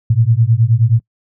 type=beating tone pair; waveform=sine; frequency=110 / 119.5 Hz; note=A2 / A#2; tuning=0 / +43 cents; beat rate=9.5 Hz; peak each=-12 dBFS; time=0.1-1 s; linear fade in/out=5 ms; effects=noise-tail reverb RT60 0.1 s tail -23 dB re dry